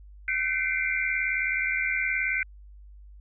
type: tone cluster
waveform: sine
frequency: 1528 / 2056 / 2135 / 2352 Hz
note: G6 / C7 / C7 / D7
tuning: -45 / -31 / +34 / +2 cents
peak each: -30 dBFS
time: 0.28-2.43 s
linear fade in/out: 2 ms
effects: added 50 Hz sine -45 dBFS peak until 3.2 s